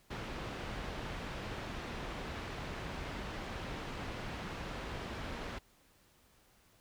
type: low-pass noise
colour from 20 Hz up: pink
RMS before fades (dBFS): -42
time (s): 0.1-5.59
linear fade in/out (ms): 10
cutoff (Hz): 3200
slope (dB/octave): 12
effects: pink hiss -67 dBFS RMS until 6.8 s